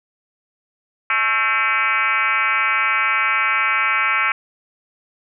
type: tone with frequency modulation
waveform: sine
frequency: 1813 Hz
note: A#6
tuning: 49 cents flat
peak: -15 dBFS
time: 1.1-4.32 s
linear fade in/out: 2 ms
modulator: 239 Hz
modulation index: 3
effects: none